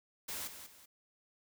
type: noise with echo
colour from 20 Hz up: white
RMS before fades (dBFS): -41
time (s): 0.28-0.48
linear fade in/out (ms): 10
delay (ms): 190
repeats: 2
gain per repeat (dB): -9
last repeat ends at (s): 0.86
effects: none